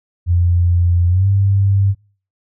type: tone with pitch glide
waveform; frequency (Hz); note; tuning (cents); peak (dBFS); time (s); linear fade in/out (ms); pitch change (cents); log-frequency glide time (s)
sine; 87.31 to 98.57; F2 to G2; 0 to +10; -10; 0.26-1.95; 50; +210; 1.08-1.27
effects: noise-tail reverb RT60 0.4 s tail -25 dB re dry